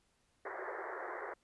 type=band-pass noise; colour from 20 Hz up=pink; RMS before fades=-43 dBFS; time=0.45-1.34 s; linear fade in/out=5 ms; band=350 to 2000 Hz; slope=96 dB/octave; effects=pink hiss -75 dBFS RMS until 1.43 s + resampled to 24000 Hz